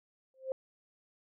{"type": "tone with exponential growth", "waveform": "sine", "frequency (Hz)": 526, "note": "C5", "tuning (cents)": 9, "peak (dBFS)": -28, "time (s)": [0.34, 0.52], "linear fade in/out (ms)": 1, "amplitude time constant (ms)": 37, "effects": []}